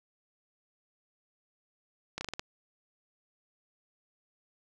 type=slowing click train; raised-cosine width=0.2 ms; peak=-18 dBFS; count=6; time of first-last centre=2.18-2.395 s; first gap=30 ms; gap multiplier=1.18; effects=none